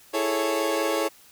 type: chord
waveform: 30% pulse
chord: A major seventh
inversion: second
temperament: equal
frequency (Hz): 329.6 / 415.3 / 440 / 554.4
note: E4 / G#4 / A4 / C#5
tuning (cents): 0 / 0 / 0 / 0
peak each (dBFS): -26 / -28 / -27 / -24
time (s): 0.13-1.09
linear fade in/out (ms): 20
effects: white hiss -53 dBFS RMS until 1.31 s